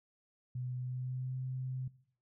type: tone with pitch glide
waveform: sine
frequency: 125.6 to 129.28 Hz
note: B2 to C3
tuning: +30 to -20 cents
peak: -36 dBFS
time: 0.55-1.88 s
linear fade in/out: 5 ms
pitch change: +50 cents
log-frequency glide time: 0.78-1.34 s
effects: noise-tail reverb RT60 0.6 s tail -19 dB re dry